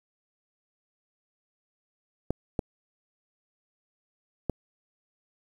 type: clicks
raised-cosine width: 2 ms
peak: -13 dBFS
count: 3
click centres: 2.306 / 2.592 / 4.497 s
effects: 8-bit